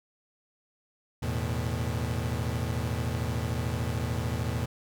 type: chord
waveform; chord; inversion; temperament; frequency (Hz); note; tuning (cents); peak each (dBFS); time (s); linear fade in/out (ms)
35% pulse; E suspended fourth; none; equal with one note detuned; 80.99 / 110 / 123.47; E2 / A2 / B2; -30 / 0 / 0; -31; 1.22-4.66; 10
effects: none